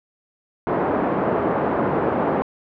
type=band-pass noise; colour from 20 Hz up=pink; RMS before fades=-21 dBFS; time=0.67-2.42 s; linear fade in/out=0 ms; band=240 to 960 Hz; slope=12 dB/octave; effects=low-pass 2000 Hz 12 dB/octave